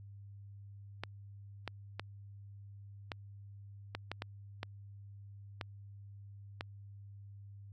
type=clicks; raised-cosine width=0.3 ms; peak=-22 dBFS; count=10; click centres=1.036 / 1.677 / 1.996 / 3.118 / 3.95 / 4.116 / 4.221 / 4.631 / 5.612 / 6.609 s; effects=added 100 Hz sine -49 dBFS peak until 7.72 s + AAC 48 kbps